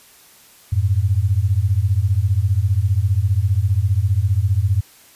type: beating tone pair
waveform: sine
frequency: 90.2 / 105.2 Hz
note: F#2 / G#2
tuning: -44 / +23 cents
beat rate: 15 Hz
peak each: -17 dBFS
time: 0.72-4.81 s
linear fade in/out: 10 ms
effects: white hiss -48 dBFS RMS until 5.15 s + resampled to 32000 Hz